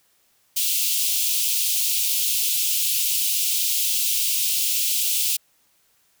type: high-pass noise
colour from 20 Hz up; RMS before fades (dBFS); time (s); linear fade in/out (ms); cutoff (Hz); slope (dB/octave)
white; -22; 0.56-5.37; 10; 2600; 48
effects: white hiss -63 dBFS RMS until 6.2 s